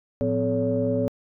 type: tone cluster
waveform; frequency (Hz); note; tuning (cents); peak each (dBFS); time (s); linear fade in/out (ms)
sine; 112.1 / 177.5 / 253.9 / 431.6 / 564; A2 / F3 / B3 / A4 / C#5; +33 / +28 / +48 / -33 / +30; -28 / -33 / -25 / -28 / -25; 0.21-1.08; 0
effects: tanh soft clip ceiling -11 dBFS